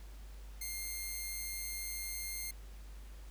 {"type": "tone", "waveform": "5% pulse", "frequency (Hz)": 2114, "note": "C7", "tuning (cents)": 17, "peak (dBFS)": -29, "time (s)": [0.61, 2.51], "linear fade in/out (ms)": 5, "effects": ["added 50 Hz sine -47 dBFS peak until 3.3 s", "pink hiss -61 dBFS RMS until 3.3 s"]}